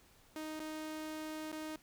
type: tone with dropouts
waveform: sawtooth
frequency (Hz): 311.1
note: D#4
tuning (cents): 0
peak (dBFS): -37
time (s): 0.36-1.76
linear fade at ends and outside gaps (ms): 1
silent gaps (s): 0.594-0.601 / 1.517-1.527
effects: pink hiss -65 dBFS RMS until 1.82 s